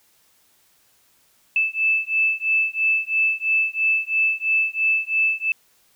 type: beating tone pair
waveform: sine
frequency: 2628 / 2631 Hz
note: E7 / E7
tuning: -6 / -4 cents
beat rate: 3 Hz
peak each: -21 dBFS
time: 1.56-5.52 s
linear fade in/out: 2 ms
effects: white hiss -60 dBFS RMS until 5.95 s